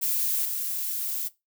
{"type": "noise with level steps", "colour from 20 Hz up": "violet", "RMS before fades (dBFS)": [-26, -30], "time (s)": [0.01, 1.29], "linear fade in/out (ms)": 20, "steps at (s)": 0.45, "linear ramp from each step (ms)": 2, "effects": ["noise-tail reverb RT60 0.2 s tail -18 dB re dry"]}